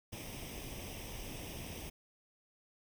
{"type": "noise with comb filter", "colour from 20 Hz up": "pink", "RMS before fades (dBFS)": -45, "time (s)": [0.12, 1.9], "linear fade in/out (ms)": 10, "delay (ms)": 0.35, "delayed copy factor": 0.7, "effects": []}